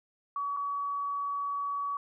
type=tone with dropouts; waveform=sine; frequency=1134 Hz; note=C#6; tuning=39 cents sharp; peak=-30 dBFS; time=0.36-1.97 s; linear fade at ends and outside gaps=2 ms; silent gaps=0.566-0.57 s; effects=none